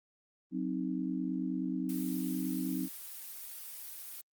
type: chord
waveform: sine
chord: C diminished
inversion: second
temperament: equal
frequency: 185 / 261.6 / 311.1 Hz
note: Gb3 / C4 / Eb4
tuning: 0 / 0 / 0 cents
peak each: -37 / -35 / -37 dBFS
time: 0.51-2.89 s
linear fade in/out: 50 ms
type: noise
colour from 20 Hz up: blue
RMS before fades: -45 dBFS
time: 1.89-4.21 s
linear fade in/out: 2 ms
effects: Opus 32 kbps